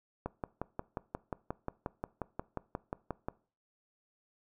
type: click train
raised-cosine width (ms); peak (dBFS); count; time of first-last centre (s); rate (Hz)
1; -21; 18; 0.26-3.285; 5.62
effects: noise-tail reverb RT60 0.4 s tail -21 dB re dry